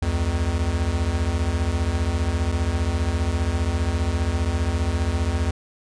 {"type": "beating tone pair", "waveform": "square", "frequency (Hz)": [70.6, 85.6], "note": ["C#2", "F2"], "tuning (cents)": [32, -34], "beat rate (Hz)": 15, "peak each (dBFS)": [-25, -23], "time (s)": [0.02, 5.51], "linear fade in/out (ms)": 5, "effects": ["resampled to 22050 Hz"]}